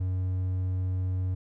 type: tone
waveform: triangle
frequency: 92.5 Hz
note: F#2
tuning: in tune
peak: -24 dBFS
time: 0-1.35 s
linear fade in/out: 10 ms
effects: none